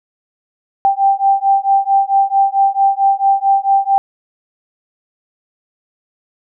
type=beating tone pair; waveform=sine; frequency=784 / 788.5 Hz; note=G5 / G5; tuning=0 / +10 cents; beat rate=4.5 Hz; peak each=-13 dBFS; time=0.85-3.98 s; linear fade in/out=0 ms; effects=none